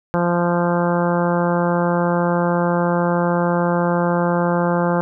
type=harmonic tone; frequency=173.7 Hz; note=F3; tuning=9 cents flat; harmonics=1 / 2 / 3 / 4 / 5 / 6 / 7 / 8 / 9; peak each=-19 / -24 / -21 / -27 / -25 / -28 / -30 / -31 / -32 dBFS; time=0.14-5.01 s; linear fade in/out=0 ms; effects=none